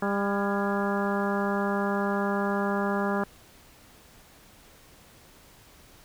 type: harmonic tone with a mistuned harmonic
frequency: 200 Hz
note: G3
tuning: 35 cents sharp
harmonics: 1 / 2 / 3 / 4 / 5 / 6 / 7 / 8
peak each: -28 / -31 / -33 / -34 / -35 / -36 / -36 / -37 dBFS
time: 0.02-3.24 s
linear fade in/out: 5 ms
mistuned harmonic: 8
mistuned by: +67 cents
effects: pink hiss -54 dBFS RMS until 6.04 s